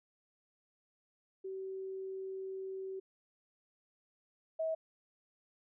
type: tone pair in turn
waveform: sine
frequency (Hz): 382.1 / 642.6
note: G4 / E5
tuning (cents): -44 / -44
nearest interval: major sixth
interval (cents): 900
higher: second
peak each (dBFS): -39 / -32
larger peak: second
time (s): 1.44-3 / 4.59-4.75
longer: first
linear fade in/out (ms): 10
effects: none